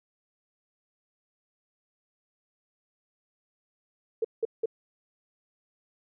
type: tone bursts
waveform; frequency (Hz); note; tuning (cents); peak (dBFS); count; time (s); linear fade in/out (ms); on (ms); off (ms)
sine; 450.1; A4; +39; -23; 3; 4.22-4.658; 5; 26; 180
effects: none